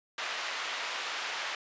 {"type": "band-pass noise", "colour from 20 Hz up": "white", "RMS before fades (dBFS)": -36, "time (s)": [0.18, 1.55], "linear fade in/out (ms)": 2, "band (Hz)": [750, 3000], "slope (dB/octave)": 12, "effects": ["resampled to 16000 Hz"]}